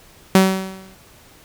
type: tone with exponential decay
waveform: sawtooth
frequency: 190 Hz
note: F#3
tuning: 46 cents sharp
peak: -3 dBFS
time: 0.35-0.95 s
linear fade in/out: 2 ms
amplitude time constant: 130 ms
effects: pink hiss -48 dBFS RMS until 1.44 s